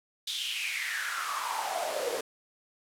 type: noise with high-pass filter sweep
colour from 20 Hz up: pink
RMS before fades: -33 dBFS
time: 0.27-2.21 s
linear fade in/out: 5 ms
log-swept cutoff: 3700 to 440 Hz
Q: 6
effects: low-pass 12000 Hz 12 dB/octave